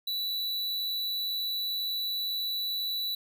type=tone; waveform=square; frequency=3951 Hz; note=B7; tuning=in tune; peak=-30 dBFS; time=0.07-3.15 s; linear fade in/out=5 ms; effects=none